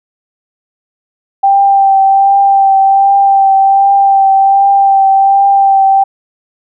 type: tone with vibrato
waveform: sine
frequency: 785 Hz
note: G5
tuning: 2 cents sharp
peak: -4 dBFS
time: 1.43-6.04 s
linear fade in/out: 10 ms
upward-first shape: triangle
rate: 1.3 Hz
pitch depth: 21 cents each way
effects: none